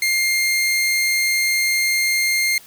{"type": "tone", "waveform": "sawtooth", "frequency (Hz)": 2115, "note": "C7", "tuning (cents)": 18, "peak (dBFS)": -13, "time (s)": [0.02, 2.58], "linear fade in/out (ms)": 2, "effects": ["white hiss -45 dBFS RMS until 2.66 s"]}